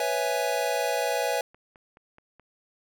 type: chord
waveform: square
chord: C# minor seventh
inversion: third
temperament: equal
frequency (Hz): 493.9 / 554.4 / 659.3 / 830.6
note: B4 / C#5 / E5 / G#5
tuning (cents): 0 / 0 / 0 / 0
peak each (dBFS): -31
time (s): 0-1.41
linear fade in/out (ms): 2
type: click train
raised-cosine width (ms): 0.5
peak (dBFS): -37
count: 7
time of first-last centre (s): 1.12-2.397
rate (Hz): 4.7
effects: none